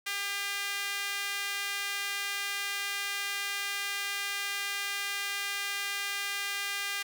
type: tone with high-pass filter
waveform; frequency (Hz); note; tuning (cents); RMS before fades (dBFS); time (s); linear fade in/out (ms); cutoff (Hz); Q
sawtooth; 400.8; G4; +38; -34; 0.06-7.03; 10; 2000; 1.5
effects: none